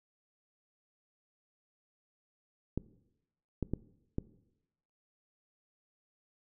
clicks, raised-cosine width 3 ms, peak -19 dBFS, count 4, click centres 2.776 / 3.627 / 3.736 / 4.184 s, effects noise-tail reverb RT60 0.9 s tail -19 dB re dry

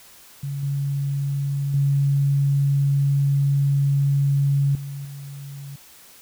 sine tone with level steps, 140 Hz, C#3, 18 cents sharp, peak -25 / -21 / -16 / -29 / -33 dBFS, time 0.43-5.76 s, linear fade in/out 5 ms, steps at 0.63 / 1.74 / 4.75 / 5.05 s, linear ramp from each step 2 ms, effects white hiss -48 dBFS RMS until 6.21 s

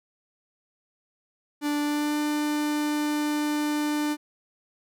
45% pulse tone with pitch glide, 293.7 to 298 Hz, D4 to D4, 0 to +25 cents, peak -24 dBFS, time 1.61-4.17 s, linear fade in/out 50 ms, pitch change +25 cents, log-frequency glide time 1.81-2.18 s, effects none

